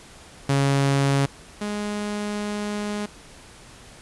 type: tone pair in turn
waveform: sawtooth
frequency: 138.59 / 207.7 Hz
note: C#3 / G#3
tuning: 0 / 0 cents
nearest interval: perfect fifth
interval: 700 cents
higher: second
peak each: -14 / -22 dBFS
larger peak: first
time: 0.49-1.26 / 1.61-3.06 s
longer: second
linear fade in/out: 5 ms
effects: pink hiss -46 dBFS RMS until 4.01 s + resampled to 24000 Hz